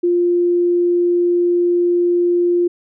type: tone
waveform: sine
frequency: 350 Hz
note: F4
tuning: 4 cents sharp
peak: -12 dBFS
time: 0.03-2.68 s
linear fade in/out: 10 ms
effects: none